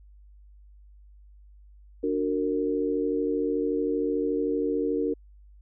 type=chord; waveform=sine; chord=D augmented; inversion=none; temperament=just; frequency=293.7 / 367.1 / 458.9 Hz; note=D4 / F#4 / A#4; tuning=0 / -14 / -27 cents; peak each=-28 / -30 / -27 dBFS; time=2.03-5.14 s; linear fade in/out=10 ms; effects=added 50 Hz sine -49 dBFS peak until 5.61 s